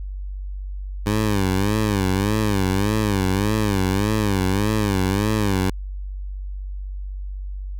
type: tone with vibrato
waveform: 15% pulse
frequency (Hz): 100.8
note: G2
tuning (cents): +49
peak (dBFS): -12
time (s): 1.06-5.7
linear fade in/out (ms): 5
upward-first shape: sine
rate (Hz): 1.7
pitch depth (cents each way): 130
effects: added 48 Hz sine -27 dBFS peak until 7.79 s